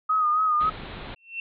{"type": "tone with vibrato", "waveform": "sine", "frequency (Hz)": 1244.5, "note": "D#6", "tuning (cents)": 0, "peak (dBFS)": -19, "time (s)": [0.09, 0.7], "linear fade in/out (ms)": 10, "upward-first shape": "sine", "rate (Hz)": 3.7, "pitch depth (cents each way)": 48}
{"type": "low-pass noise", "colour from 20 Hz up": "pink", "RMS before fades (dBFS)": -38, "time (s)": [0.6, 1.15], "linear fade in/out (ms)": 10, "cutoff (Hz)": 4100, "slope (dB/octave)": 96}
{"type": "tone with exponential growth", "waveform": "sine", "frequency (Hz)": 2700, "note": "E7", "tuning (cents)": 41, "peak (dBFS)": -26, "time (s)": [1.16, 1.4], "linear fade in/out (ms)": 2, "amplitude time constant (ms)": 51}
{"effects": []}